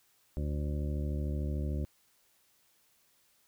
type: harmonic tone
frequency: 73.42 Hz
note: D2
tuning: in tune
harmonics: 1 / 2 / 3 / 4 / 5 / 7 / 8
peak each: -32 / -38 / -42 / -44 / -46 / -49 / -50 dBFS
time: 0.37-1.85 s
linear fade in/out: 0 ms
effects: white hiss -69 dBFS RMS until 3.47 s